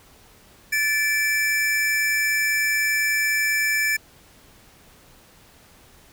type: tone pair together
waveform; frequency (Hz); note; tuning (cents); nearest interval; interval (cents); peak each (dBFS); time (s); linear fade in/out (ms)
square; 1745 / 2329; A6 / D7; -15 / -15; perfect fourth; 500; -23; 0.72-3.97; 10
effects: pink hiss -52 dBFS RMS until 6.12 s